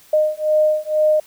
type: beating tone pair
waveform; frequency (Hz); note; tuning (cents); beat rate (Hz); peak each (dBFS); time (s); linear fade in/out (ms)
sine; 613 / 615.1; D#5 / D#5; -26 / -20; 2.1; -17; 0.13-1.2; 5
effects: white hiss -49 dBFS RMS until 1.26 s